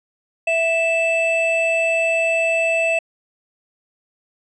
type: tone pair together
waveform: triangle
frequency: 659 / 2636 Hz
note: E5 / E7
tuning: -1 / -1 cents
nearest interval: 2 octaves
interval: 2400 cents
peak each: -17 dBFS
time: 0.47-2.99 s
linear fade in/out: 5 ms
effects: resampled to 22050 Hz